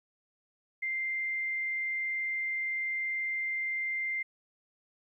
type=tone; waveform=sine; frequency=2093 Hz; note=C7; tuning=in tune; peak=-30 dBFS; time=0.82-4.23 s; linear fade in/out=10 ms; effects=12-bit